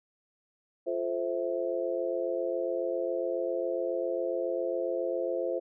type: chord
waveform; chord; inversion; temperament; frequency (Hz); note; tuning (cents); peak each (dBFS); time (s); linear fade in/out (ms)
sine; F major seventh; none; just; 349.2 / 436.5 / 523.8 / 654.8; F4 / A4 / C5 / E5; 0 / -14 / +2 / -12; -34 / -37 / -31 / -36; 0.86-5.6; 20
effects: none